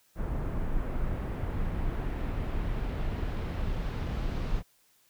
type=noise with low-pass filter sweep; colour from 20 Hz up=brown; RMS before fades=-31 dBFS; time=0.15-4.63 s; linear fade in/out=50 ms; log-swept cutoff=1500 to 4700 Hz; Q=0.85; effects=white hiss -66 dBFS RMS until 5.09 s